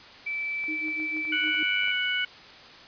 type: tone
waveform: sine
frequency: 2319 Hz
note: D7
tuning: 22 cents flat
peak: -28 dBFS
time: 0.26-1.92 s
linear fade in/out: 10 ms
type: clicks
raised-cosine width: 0.5 ms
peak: -32 dBFS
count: 10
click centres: 0.64 / 0.883 / 1 / 1.167 / 1.252 / 1.44 / 1.476 / 1.545 / 1.834 / 1.88 s
type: tone with tremolo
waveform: sine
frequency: 311.1 Hz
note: D#4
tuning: in tune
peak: -32 dBFS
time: 0.68-1.63 s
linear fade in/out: 2 ms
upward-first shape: sine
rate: 6.6 Hz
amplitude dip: 90%
type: harmonic tone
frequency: 740 Hz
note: F#5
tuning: in tune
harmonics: 2 / 3 / 4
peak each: -29 / -29 / -29 dBFS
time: 1.32-2.25 s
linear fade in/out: 5 ms
effects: white hiss -47 dBFS RMS until 2.87 s + resampled to 11025 Hz